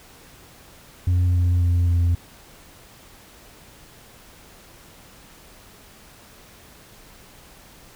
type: tone with pitch steps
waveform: sine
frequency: 89.3 / 88.27 / 87.26 / 86.26 Hz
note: F2 / F2 / F2 / F2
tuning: +39 / +19 / -1 / -21 cents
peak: -13 dBFS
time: 1.07-2.15 s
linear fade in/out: 5 ms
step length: 270 ms
effects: tanh soft clip ceiling -15 dBFS + pink hiss -48 dBFS RMS until 7.95 s